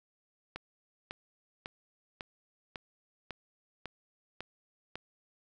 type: click train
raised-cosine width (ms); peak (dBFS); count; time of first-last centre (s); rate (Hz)
0.3; -23; 9; 0.56-4.956; 1.82
effects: none